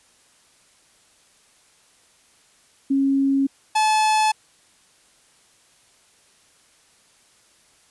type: tone pair in turn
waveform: sine / 45% pulse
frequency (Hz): 273.4 / 863.2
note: C#4 / A5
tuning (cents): -24 / -33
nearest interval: octave + minor sixth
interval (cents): 1991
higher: second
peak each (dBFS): -16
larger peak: neither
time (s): 2.9-3.47 / 3.75-4.32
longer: neither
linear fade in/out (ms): 10
effects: white hiss -57 dBFS RMS until 7.9 s + resampled to 24000 Hz